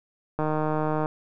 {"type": "click train", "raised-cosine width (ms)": 1, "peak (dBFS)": -13, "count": 104, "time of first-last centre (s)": [0.39, 1.059], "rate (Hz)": 154, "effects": []}